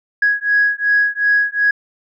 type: beating tone pair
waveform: sine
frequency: 1661.2 / 1663.9 Hz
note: G#6 / G#6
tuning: 0 / +3 cents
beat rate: 2.7 Hz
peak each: -15 dBFS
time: 0.22-1.71 s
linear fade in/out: 5 ms
effects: tanh soft clip ceiling -5 dBFS